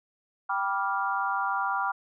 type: chord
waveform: sine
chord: G dominant seventh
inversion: none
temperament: equal with one note detuned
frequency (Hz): 784 / 976.4 / 1174.7 / 1396.9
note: G5 / B5 / D6 / F6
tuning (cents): 0 / -20 / 0 / 0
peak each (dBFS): -31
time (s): 0.49-1.92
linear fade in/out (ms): 10
effects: none